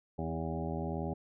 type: harmonic tone with a mistuned harmonic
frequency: 81.1 Hz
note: E2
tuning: 28 cents flat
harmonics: 1 / 2 / 3 / 4 / 5 / 7 / 8 / 9 / 10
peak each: -40 / -38 / -41 / -44 / -42 / -44 / -49 / -45 / -46 dBFS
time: 0.18-1.14 s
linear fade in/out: 10 ms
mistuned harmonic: 4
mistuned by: -20 cents
effects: none